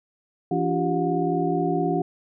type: tone cluster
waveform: sine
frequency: 167.8 / 287.1 / 351.4 / 390.7 / 721 Hz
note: E3 / D4 / F4 / G4 / F#5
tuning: +31 / -39 / +11 / -6 / -45 cents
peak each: -27 dBFS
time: 0.51-2.02 s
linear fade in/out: 5 ms
effects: none